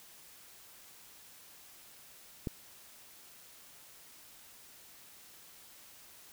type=click; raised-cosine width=3 ms; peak=-21 dBFS; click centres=2.472 s; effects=white hiss -56 dBFS RMS until 6.32 s